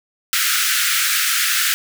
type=high-pass noise; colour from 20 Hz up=pink; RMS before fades=-18 dBFS; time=0.33-1.74 s; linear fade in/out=0 ms; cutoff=1300 Hz; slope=96 dB/octave; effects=none